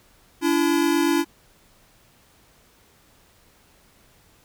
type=tone pair together; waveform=square; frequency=288 / 336.4 Hz; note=D4 / E4; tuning=-34 / +35 cents; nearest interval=minor third; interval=269 cents; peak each=-22 / -21 dBFS; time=0.41-1.25 s; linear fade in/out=50 ms; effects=pink hiss -57 dBFS RMS until 4.44 s